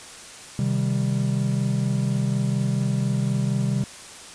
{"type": "chord", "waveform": "triangle", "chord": "C minor", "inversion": "none", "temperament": "equal with one note detuned", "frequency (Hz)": [130.81, 155.03, 196], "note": ["C3", "Eb3", "G3"], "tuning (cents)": [0, -6, 0], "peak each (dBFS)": [-21, -26, -23], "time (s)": [0.59, 3.84], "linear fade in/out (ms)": 2, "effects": ["white hiss -41 dBFS RMS until 4.34 s", "resampled to 22050 Hz"]}